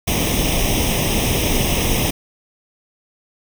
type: noise with comb filter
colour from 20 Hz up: pink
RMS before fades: -18 dBFS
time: 0.07-2.11 s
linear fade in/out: 10 ms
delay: 0.34 ms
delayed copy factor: +0.8
effects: none